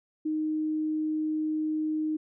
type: tone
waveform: sine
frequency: 310 Hz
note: D#4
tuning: 6 cents flat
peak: -26 dBFS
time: 0.25-2.17 s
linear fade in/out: 10 ms
effects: none